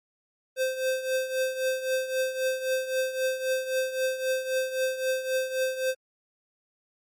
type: tone with tremolo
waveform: square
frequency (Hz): 520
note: C5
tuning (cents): -11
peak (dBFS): -23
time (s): 0.56-5.95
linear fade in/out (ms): 50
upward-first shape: triangle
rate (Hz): 3.8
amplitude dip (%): 75
effects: MP3 64 kbps